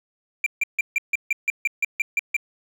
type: tone bursts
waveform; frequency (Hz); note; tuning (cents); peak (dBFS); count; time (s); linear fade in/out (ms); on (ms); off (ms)
triangle; 2366; D7; +12; -16; 12; 0.44-2.366; 2; 23; 150
effects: none